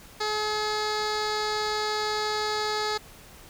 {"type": "tone with low-pass filter", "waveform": "15% pulse", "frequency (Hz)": 425.7, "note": "G#4", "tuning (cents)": 43, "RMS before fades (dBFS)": -28, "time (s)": [0.2, 2.98], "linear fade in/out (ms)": 10, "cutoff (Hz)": 5200, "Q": 2.9, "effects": ["pink hiss -49 dBFS RMS until 3.49 s"]}